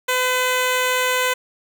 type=tone; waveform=10% pulse; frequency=506 Hz; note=B4; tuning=42 cents sharp; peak=-9 dBFS; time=0.08-1.34 s; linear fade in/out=10 ms; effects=none